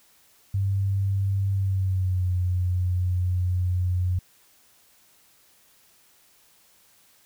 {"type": "tone with pitch glide", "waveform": "sine", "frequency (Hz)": [98, 90.39], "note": ["G2", "F#2"], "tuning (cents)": [0, -40], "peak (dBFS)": -21, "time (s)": [0.54, 4.19], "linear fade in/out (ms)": 5, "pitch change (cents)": -140, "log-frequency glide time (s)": [1.52, 2.3], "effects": ["white hiss -59 dBFS RMS until 7.25 s"]}